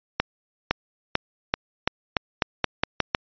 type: accelerating click train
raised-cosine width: 0.3 ms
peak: -3 dBFS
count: 11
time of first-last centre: 0.2-3.148 s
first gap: 510 ms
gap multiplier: 0.87
effects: resampled to 11025 Hz